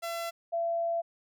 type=tone pair in turn; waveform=sawtooth / sine; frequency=675 / 675 Hz; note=E5 / E5; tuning=+41 / +41 cents; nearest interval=unison; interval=0 cents; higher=neither; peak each=-29 / -27 dBFS; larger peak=second; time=0.02-0.31 / 0.52-1.02 s; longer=second; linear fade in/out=20 ms; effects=none